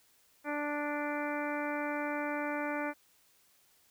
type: harmonic tone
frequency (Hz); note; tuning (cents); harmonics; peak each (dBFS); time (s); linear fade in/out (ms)
293.7; D4; 0; 1 / 2 / 3 / 4 / 5 / 6 / 7 / 8; -37 / -38 / -40 / -44 / -41 / -45 / -45 / -45; 0.44-2.94; 50
effects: white hiss -67 dBFS RMS until 3.9 s